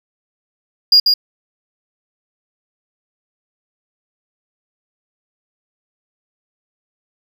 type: tone with echo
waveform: triangle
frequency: 4844 Hz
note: D#8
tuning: 47 cents flat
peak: -3 dBFS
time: 0.92-1 s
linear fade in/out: 5 ms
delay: 140 ms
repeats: 1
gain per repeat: -5 dB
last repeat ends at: 1.14 s
effects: tanh soft clip ceiling -2 dBFS